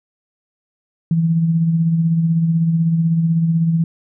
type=tone with tremolo; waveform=sine; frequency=164.81 Hz; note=E3; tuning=in tune; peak=-11 dBFS; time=1.11-3.84 s; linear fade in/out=2 ms; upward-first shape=sine; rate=16 Hz; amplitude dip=40%; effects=none